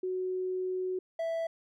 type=tone pair in turn; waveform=sine / triangle; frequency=370 / 659.3 Hz; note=F#4 / E5; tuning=0 / 0 cents; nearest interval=minor seventh; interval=1000 cents; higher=second; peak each=-30 / -28 dBFS; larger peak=second; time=0.03-0.99 / 1.19-1.47 s; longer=first; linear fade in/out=5 ms; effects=none